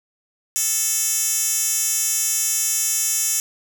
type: tone with high-pass filter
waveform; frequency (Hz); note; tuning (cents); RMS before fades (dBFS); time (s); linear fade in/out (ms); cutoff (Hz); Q
10% pulse; 440; A4; 0; -21; 0.56-3.4; 0; 7200; 1.6
effects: none